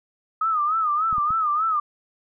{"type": "tone with vibrato", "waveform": "sine", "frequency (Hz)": 1250, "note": "D#6", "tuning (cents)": 8, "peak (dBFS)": -19, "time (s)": [0.41, 1.8], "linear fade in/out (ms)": 5, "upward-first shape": "sine", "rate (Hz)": 3.4, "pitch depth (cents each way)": 110}
{"type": "clicks", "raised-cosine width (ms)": 5, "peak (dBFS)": -25, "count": 3, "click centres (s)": [1.128, 1.182, 1.306]}
{"effects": []}